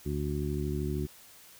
harmonic tone, 72.9 Hz, D2, 12 cents flat, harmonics 1 / 2 / 3 / 4 / 5, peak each -34 / -34 / -38 / -39 / -36 dBFS, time 0.05-1.07 s, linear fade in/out 20 ms, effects white hiss -54 dBFS RMS until 1.59 s

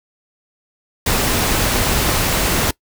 pink noise, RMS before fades -17 dBFS, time 1.06-2.71 s, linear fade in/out 5 ms, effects noise-tail reverb RT60 0.1 s tail -22 dB re dry

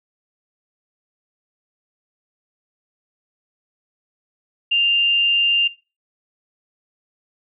sine tone with amplitude modulation, 2794 Hz, F7, in tune, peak -13 dBFS, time 4.71-5.68 s, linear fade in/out 10 ms, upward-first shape sine, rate 215 Hz, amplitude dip 25%, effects noise-tail reverb RT60 0.3 s tail -19 dB re dry

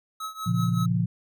square tone with tremolo, 1286 Hz, E6, 43 cents flat, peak -30 dBFS, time 0.2-0.86 s, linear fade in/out 5 ms, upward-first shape triangle, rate 5.3 Hz, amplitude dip 90%
sine chord, Bb minor, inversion none, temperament equal with one note detuned, 116.54 / 138.59 / 173.51 Hz, Bb2 / Db3 / F3, 0 / 0 / -11 cents, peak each -25 / -29 / -24 dBFS, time 0.46-1.06 s, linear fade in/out 10 ms
effects none

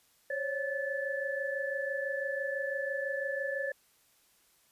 sine tone cluster, 538 / 564 / 1738 Hz, C5 / C#5 / A6, +48 / +30 / -22 cents, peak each -36 / -37 / -35 dBFS, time 0.3-3.72 s, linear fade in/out 5 ms, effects white hiss -67 dBFS RMS until 4.71 s + resampled to 32000 Hz

